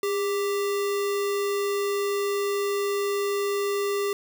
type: tone with sample-and-hold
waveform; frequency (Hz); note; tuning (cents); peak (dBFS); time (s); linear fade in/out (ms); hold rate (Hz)
sine; 404.2; G#4; -47; -23; 0.03-4.13; 2; 1575
effects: none